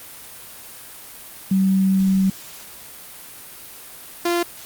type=tone pair in turn; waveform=sine / sawtooth; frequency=191.4 / 345.6 Hz; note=G3 / F4; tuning=-41 / -18 cents; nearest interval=minor seventh; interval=1023 cents; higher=second; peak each=-14 dBFS; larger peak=neither; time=1.51-2.3 / 4.25-4.43 s; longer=first; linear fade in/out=5 ms; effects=white hiss -39 dBFS RMS until 4.65 s + Opus 32 kbps